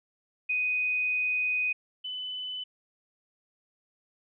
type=tone pair in turn; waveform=sine; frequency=2495 / 3008 Hz; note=D#7 / F#7; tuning=+4 / +28 cents; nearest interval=minor third; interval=324 cents; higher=second; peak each=-25 / -33 dBFS; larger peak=first; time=0.49-1.73 / 2.04-2.64 s; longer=first; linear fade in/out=10 ms; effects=none